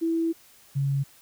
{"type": "tone pair in turn", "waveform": "sine", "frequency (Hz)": [329.6, 138.58], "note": ["E4", "C#3"], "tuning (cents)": [0, 0], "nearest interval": "octave + minor third", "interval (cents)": 1500, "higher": "first", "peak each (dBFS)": -22, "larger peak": "neither", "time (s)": [[0.01, 0.33], [0.75, 1.04]], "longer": "first", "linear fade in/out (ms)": 20, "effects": ["white hiss -55 dBFS RMS until 1.21 s"]}